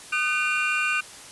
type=tone cluster; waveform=triangle; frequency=1228 / 1512 / 2406 / 2762 Hz; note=D#6 / F#6 / D7 / F7; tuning=-23 / +37 / +41 / -20 cents; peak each=-28 / -25 / -25 / -26 dBFS; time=0.12-1.01 s; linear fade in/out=10 ms; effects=white hiss -43 dBFS RMS until 1.31 s + resampled to 24000 Hz